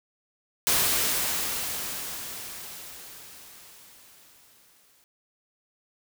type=noise with exponential decay; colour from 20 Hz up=white; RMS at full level=-22 dBFS; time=0.67-5.04 s; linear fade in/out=0 ms; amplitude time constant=950 ms; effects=none